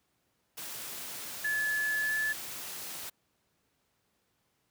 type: noise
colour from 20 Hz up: white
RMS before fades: -41 dBFS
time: 0.57-3.1 s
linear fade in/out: 10 ms
type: tone with pitch glide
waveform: sine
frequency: 1720 to 1731 Hz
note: A6 to A6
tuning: -40 to -29 cents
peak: -28 dBFS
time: 1.44-2.33 s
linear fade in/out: 10 ms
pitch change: +11 cents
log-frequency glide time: 2.03-2.11 s
effects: pink hiss -75 dBFS RMS until 4.7 s + high-pass 80 Hz 12 dB/octave